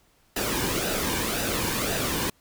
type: noise with flanger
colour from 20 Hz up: pink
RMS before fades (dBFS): -27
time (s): 0.36-2.3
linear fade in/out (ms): 5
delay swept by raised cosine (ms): 0.91 to 1.55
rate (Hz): 1.9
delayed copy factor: -0.55
effects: pink hiss -63 dBFS RMS until 2.4 s